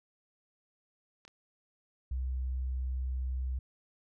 clicks, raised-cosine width 0.2 ms, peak -35 / -36 dBFS, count 2, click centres 1.251 / 1.279 s
sine tone, 64.1 Hz, C2, 35 cents flat, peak -31 dBFS, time 2.11-3.59 s, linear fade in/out 5 ms
effects none

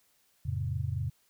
sine chord, F augmented, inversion none, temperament equal with one note detuned, 87.31 / 110 / 135.19 Hz, F2 / A2 / C#3, 0 / 0 / -43 cents, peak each -34 dBFS, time 0.45-1.1 s, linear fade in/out 10 ms, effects white hiss -69 dBFS RMS until 1.29 s

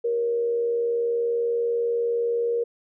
sine tone with frequency modulation, 470 Hz, A#4, 14 cents sharp, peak -21 dBFS, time 0.04-2.64 s, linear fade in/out 10 ms, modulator 80.4 Hz, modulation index 0.29, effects none

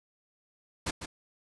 pink noise with echo, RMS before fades -31 dBFS, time 0.86-0.91 s, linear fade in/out 10 ms, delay 150 ms, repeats 1, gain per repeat -8 dB, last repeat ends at 1.06 s, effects resampled to 22050 Hz

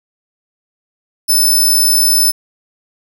10% pulse tone, 5274 Hz, E8, in tune, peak -3 dBFS, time 1.28-2.32 s, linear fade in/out 20 ms, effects none

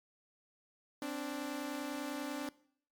sawtooth tone pair together, 262 / 292.1 Hz, C4 / D4, +2 / -9 cents, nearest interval major second, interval 189 cents, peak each -38 / -35 dBFS, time 1.02-2.49 s, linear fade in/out 2 ms, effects noise-tail reverb RT60 0.6 s tail -21 dB re dry + MP3 96 kbps

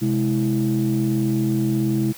sine tone cluster, 130.9 / 209.5 / 326.6 Hz, C3 / G#3 / E4, +1 / +15 / -16 cents, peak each -21 dBFS, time 0.01-2.13 s, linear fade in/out 20 ms, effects tanh soft clip ceiling -12 dBFS + white hiss -41 dBFS RMS until 2.17 s

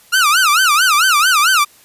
sawtooth tone with vibrato, 1341 Hz, E6, 29 cents sharp, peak -6 dBFS, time 0.12-1.65 s, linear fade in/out 20 ms, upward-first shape sine, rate 4.5 Hz, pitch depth 250 cents each way, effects white hiss -47 dBFS RMS until 1.84 s + resampled to 32000 Hz

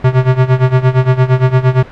square tone with tremolo, 128.7 Hz, C3, 28 cents flat, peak -5 dBFS, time 0.04-1.83 s, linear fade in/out 5 ms, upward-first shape sine, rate 8.7 Hz, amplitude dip 85%, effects pink hiss -33 dBFS RMS until 1.91 s + low-pass 2000 Hz 12 dB/octave

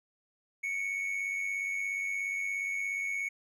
triangle tone pair together, 2209 / 2306 Hz, C#7 / D7, -7 / -32 cents, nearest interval minor second, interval 75 cents, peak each -30 / -39 dBFS, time 0.63-3.29 s, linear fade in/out 10 ms, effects none

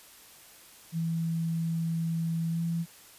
sine tone with pitch glide, 164.81 to 167.5 Hz, E3 to E3, 0 to +28 cents, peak -27 dBFS, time 0.92-2.86 s, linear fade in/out 50 ms, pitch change +28 cents, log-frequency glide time 2.49-2.62 s, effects white hiss -53 dBFS RMS until 3.18 s + resampled to 32000 Hz

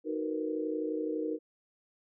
sine chord, B major seventh, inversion first, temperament equal with one note detuned, 311.1 / 370 / 461.9 / 493.9 Hz, D#4 / F#4 / A#4 / B4, 0 / 0 / -16 / 0 cents, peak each -34 / -40 / -35 / -40 dBFS, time 0.04-1.39 s, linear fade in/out 50 ms, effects none

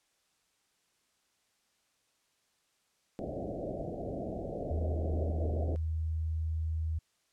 white low-pass noise, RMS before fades -38 dBFS, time 3.19-5.76 s, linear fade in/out 0 ms, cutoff 710 Hz, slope 96 dB/octave
sine tone, 79.8 Hz, D#2, 44 cents sharp, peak -30 dBFS, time 4.7-6.99 s, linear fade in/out 10 ms
effects white hiss -74 dBFS RMS until 7.32 s + low-pass 9000 Hz 12 dB/octave

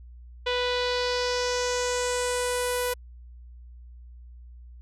sawtooth tone with low-pass filter sweep, 493.9 Hz, B4, in tune, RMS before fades -27 dBFS, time 0.46-2.94 s, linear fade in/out 10 ms, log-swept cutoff 3400 to 12000 Hz, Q 3, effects added 60 Hz sine -43 dBFS peak until 4.81 s

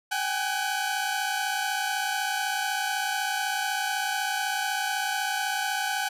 sawtooth tone cluster, 770 / 826 / 1508 Hz, G5 / G#5 / F#6, -31 / -10 / +32 cents, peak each -27 dBFS, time 0.11-6.09 s, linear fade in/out 10 ms, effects resampled to 32000 Hz

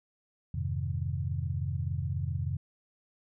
sine chord, F minor seventh, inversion none, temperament equal, 87.31 / 103.83 / 130.81 / 155.56 Hz, F2 / Ab2 / C3 / Eb3, 0 / 0 / 0 / 0 cents, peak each -33 / -37 / -34 / -39 dBFS, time 0.54-2.57 s, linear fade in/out 5 ms, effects none

